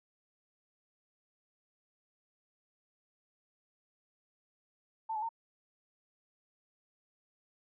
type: tone with pitch steps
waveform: sine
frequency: 889 / 855 / 911 Hz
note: A5 / A5 / A#5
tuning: +18 / -50 / -40 cents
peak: -33 dBFS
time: 5.09-5.291 s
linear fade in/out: 10 ms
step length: 67 ms
effects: none